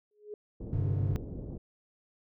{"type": "tone with exponential growth", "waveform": "sine", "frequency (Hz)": 418.8, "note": "G#4", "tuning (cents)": 15, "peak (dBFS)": -35, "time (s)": [0.11, 0.34], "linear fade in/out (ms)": 2, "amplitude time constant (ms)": 49}
{"type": "low-pass noise", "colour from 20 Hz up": "pink", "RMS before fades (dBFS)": -40, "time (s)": [0.6, 1.58], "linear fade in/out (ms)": 10, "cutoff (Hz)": 460, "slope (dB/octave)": 24}
{"type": "chord", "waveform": "triangle", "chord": "G suspended fourth", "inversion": "none", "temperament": "equal", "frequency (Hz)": [98, 130.81, 146.83], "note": ["G2", "C3", "D3"], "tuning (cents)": [0, 0, 0], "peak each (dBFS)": [-27, -32, -33], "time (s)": [0.73, 1.16], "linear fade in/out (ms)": 0}
{"effects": []}